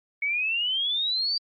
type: exponential sweep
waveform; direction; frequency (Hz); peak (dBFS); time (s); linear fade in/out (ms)
sine; up; 2217 to 4699; -23; 0.22-1.38; 5
effects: MP3 32 kbps